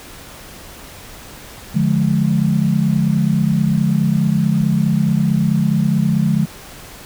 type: chord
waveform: sine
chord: D diminished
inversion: none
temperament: just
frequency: 146.83 / 176.2 / 211.4 Hz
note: D3 / F3 / Ab3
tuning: 0 / +16 / +31 cents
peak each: -17 dBFS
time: 1.74-6.46 s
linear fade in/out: 20 ms
effects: pink hiss -37 dBFS RMS until 7.05 s